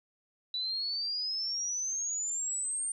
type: exponential sweep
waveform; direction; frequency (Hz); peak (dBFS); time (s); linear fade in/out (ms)
sine; up; 3934 to 8870; -31; 0.54-2.92; 2
effects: 12-bit